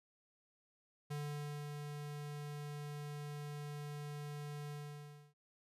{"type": "tone with ADSR envelope", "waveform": "square", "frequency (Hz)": 146.83, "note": "D3", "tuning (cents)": 0, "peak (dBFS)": -40, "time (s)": [1.1, 5.34], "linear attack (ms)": 13, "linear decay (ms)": 550, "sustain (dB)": -4, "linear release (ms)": 630, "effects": ["resampled to 32000 Hz"]}